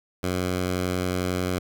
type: tone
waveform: 10% pulse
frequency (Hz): 91.1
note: F#2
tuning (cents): -26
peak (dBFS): -16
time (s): 0.23-1.59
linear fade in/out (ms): 5
effects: none